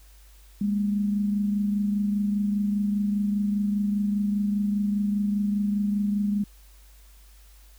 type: tone pair together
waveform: sine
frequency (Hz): 203.7 / 228.7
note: G#3 / A#3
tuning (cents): -33 / -33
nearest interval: major second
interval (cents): 200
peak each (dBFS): -22 / -34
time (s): 0.61-6.44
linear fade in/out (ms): 5
effects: added 50 Hz sine -49 dBFS peak until 7.78 s + white hiss -58 dBFS RMS until 7.78 s